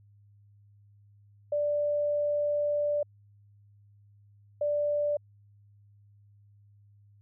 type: tone pair in turn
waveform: sine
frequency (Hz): 587.3 / 587.3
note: D5 / D5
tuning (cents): 0 / 0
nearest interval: unison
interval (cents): 0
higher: neither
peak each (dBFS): -25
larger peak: neither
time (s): 1.52-3.03 / 4.61-5.17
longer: first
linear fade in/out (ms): 5
effects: added 102 Hz sine -56 dBFS peak until 7.21 s